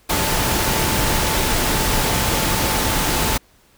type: tone in noise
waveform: sine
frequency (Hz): 880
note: A5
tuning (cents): 0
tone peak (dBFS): -29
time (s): 0.09-3.38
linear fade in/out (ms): 10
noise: pink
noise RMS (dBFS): -19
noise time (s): 0.09-3.38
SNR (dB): -13
effects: pink hiss -55 dBFS RMS until 3.77 s